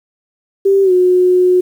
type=tone with pitch glide; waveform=sine; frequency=392 to 363.6 Hz; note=G4 to F#4; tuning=0 to -30 cents; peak=-7 dBFS; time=0.65-1.61 s; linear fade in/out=10 ms; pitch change=-130 cents; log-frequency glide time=0.83-0.92 s; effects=7-bit